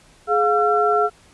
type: tone cluster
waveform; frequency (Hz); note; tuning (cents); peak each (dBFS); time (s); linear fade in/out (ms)
sine; 420.3 / 708 / 1353; G#4 / F5 / E6; +21 / +23 / +45; -19; 0.27-1.1; 50
effects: pink hiss -52 dBFS RMS until 1.33 s + resampled to 24000 Hz